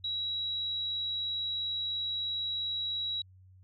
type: tone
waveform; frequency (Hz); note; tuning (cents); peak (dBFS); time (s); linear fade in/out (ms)
sine; 3879; B7; -32; -31; 0.04-3.22; 5
effects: added 93 Hz sine -54 dBFS peak until 3.63 s